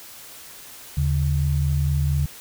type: tone pair together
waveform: sine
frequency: 76.42 / 140.8 Hz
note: D#2 / C#3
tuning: -31 / +27 cents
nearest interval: major seventh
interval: 1058 cents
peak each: -21 dBFS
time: 0.97-2.26 s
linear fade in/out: 5 ms
effects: white hiss -42 dBFS RMS until 2.4 s